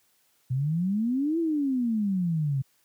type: exponential two-way sweep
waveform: sine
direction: up then down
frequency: 123.47 to 339.6 to 131 Hz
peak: -23 dBFS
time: 0.5-2.62 s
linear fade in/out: 10 ms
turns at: 1.39 s
effects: white hiss -67 dBFS RMS until 2.84 s + high-pass 80 Hz 12 dB/octave